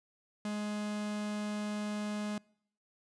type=tone; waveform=45% pulse; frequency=209.3 Hz; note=G#3; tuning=14 cents sharp; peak=-34 dBFS; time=0.45-2.38 s; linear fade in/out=2 ms; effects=noise-tail reverb RT60 0.7 s tail -26 dB re dry + resampled to 22050 Hz